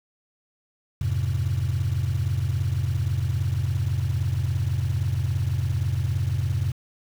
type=chord; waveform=sine; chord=F minor; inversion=none; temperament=just; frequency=87.31 / 104.77 / 130.96 Hz; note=F2 / Ab2 / C3; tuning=0 / +16 / +2 cents; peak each=-25 dBFS; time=1.01-6.72 s; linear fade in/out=5 ms; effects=tanh soft clip ceiling -16 dBFS + 7-bit